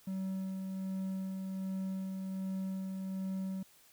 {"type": "tone with tremolo", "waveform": "triangle", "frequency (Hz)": 190.3, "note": "F#3", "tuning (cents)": 49, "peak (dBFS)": -32, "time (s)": [0.07, 3.63], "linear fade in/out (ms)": 5, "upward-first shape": "sine", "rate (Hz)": 1.3, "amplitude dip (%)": 30, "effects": ["white hiss -63 dBFS RMS until 3.92 s"]}